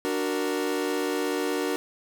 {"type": "chord", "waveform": "40% pulse", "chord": "D augmented", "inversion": "none", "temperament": "equal", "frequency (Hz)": [293.7, 370, 466.2], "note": ["D4", "F#4", "A#4"], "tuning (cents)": [0, 0, 0], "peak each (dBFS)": -29, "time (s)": [0.05, 1.76], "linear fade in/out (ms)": 0, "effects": []}